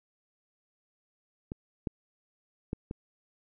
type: clicks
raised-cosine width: 3 ms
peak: -23 / -18 / -19 / -23 dBFS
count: 4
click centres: 1.519 / 1.872 / 2.731 / 2.911 s
effects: none